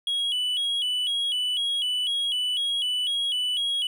triangle tone with vibrato, 3136 Hz, G7, in tune, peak -22 dBFS, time 0.07-3.87 s, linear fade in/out 2 ms, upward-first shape square, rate 2 Hz, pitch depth 89 cents each way, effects none

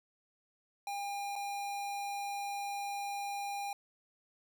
square tone with dropouts, 805 Hz, G5, 46 cents sharp, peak -37 dBFS, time 0.87-3.73 s, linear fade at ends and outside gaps 2 ms, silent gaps 1.356-1.361 s, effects none

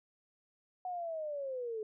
sine linear sweep, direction down, 740 to 423.2 Hz, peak -36 dBFS, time 0.85-1.83 s, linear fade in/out 2 ms, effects none

